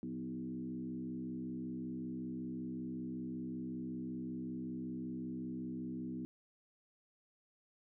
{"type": "tone with frequency modulation", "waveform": "sine", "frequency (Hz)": 246.9, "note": "B3", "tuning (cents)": 0, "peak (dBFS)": -39, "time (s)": [0.03, 6.25], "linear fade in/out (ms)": 0, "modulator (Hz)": 65.3, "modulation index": 1.2, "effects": []}